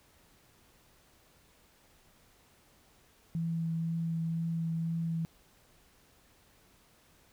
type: tone with vibrato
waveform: sine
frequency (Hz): 164.9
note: E3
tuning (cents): +1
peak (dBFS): -30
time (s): 3.35-5.25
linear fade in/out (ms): 0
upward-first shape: triangle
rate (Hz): 2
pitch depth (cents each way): 13
effects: pink hiss -64 dBFS RMS until 7.32 s